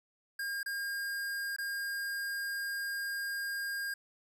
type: tone with dropouts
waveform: square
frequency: 1614 Hz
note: G#6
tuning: 50 cents flat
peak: -35 dBFS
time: 0.39-3.94 s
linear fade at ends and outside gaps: 5 ms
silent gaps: 0.631-0.66 / 1.564-1.584 s
effects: none